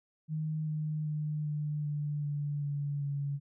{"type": "tone with pitch steps", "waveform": "sine", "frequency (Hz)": [155.56, 153.51, 151.48, 149.48, 147.51, 145.56, 143.64, 141.75], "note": ["D#3", "D#3", "D#3", "D3", "D3", "D3", "D3", "C#3"], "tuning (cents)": [0, -23, -46, 31, 8, -15, -38, 39], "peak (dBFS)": -31, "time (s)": [0.28, 3.4], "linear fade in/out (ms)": 50, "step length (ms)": 390, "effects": []}